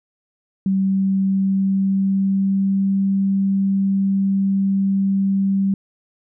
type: tone with pitch glide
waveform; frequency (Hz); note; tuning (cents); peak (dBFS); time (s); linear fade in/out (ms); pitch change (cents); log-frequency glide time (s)
sine; 192.6 to 195.18; G3 to G3; -30 to -7; -15; 0.66-5.74; 2; +23; 0.79-2.96
effects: none